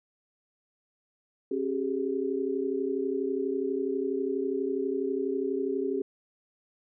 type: tone cluster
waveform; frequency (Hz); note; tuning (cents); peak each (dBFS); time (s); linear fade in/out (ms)
sine; 269.9 / 386.3 / 418.5; C#4 / G4 / G#4; -46 / -25 / +13; -32 / -30 / -32; 1.51-6.02; 5
effects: none